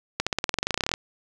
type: accelerating click train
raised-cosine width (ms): 0.2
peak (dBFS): -6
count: 19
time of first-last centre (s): 0.2-0.939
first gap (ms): 66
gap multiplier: 0.94
effects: none